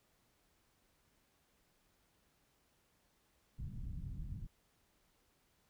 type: low-pass noise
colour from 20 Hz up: pink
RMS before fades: -44 dBFS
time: 3.58-4.47 s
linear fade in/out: 10 ms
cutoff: 170 Hz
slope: 24 dB/octave
effects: pink hiss -75 dBFS RMS until 5.69 s